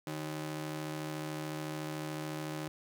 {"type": "ring-modulated tone", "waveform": "sawtooth", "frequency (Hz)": 231.8, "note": "A#3", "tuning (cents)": -10, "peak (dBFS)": -30, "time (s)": [0.07, 2.68], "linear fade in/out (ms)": 0, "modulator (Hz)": 79, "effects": ["12-bit"]}